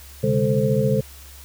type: tone cluster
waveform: sine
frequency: 128.4 / 142.7 / 204.5 / 440.4 / 524 Hz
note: C3 / D3 / G#3 / A4 / C5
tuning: -32 / -49 / -26 / +2 / +2 cents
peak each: -23 dBFS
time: 0.23-1.01 s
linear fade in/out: 10 ms
effects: added 69 Hz sine -42 dBFS peak until 1.44 s + white hiss -45 dBFS RMS until 1.44 s